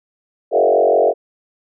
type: tone with frequency modulation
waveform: sine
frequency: 554.4 Hz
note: C#5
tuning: in tune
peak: -10 dBFS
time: 0.51-1.14 s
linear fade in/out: 50 ms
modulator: 45.9 Hz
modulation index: 3.4
effects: none